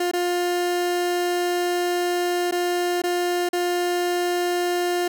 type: tone with dropouts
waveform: 30% pulse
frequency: 353.2 Hz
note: F4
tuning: 20 cents sharp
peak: -18 dBFS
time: 0-5.08 s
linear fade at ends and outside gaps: 5 ms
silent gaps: 0.114-0.134 / 2.512-2.522 / 3.019-3.037 / 3.49-3.53 s
effects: none